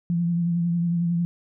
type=tone with vibrato; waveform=sine; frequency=171.2 Hz; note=F3; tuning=34 cents flat; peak=-20 dBFS; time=0.1-1.25 s; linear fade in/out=0 ms; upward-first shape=triangle; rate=11 Hz; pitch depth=37 cents each way; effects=none